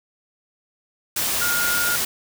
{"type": "tone in noise", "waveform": "sine", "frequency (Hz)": 1422, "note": "F6", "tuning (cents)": 31, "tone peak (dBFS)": -22, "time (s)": [1.41, 1.96], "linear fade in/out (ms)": 5, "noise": "white", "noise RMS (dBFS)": -23, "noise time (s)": [1.16, 2.05], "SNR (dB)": -2, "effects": []}